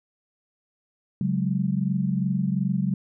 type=chord; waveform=sine; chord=C# suspended fourth; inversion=none; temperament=equal; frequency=138.59 / 185 / 207.7 Hz; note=C#3 / F#3 / G#3; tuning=0 / 0 / 0 cents; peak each=-27 / -24 / -28 dBFS; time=1.21-2.94 s; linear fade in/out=2 ms; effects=none